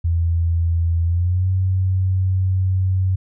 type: tone with pitch glide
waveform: sine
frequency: 84 to 93.74 Hz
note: E2 to F#2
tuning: +33 to +23 cents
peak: -15 dBFS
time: 0.04-3.16 s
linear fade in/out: 10 ms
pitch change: +190 cents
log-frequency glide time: 1.04-1.49 s
effects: none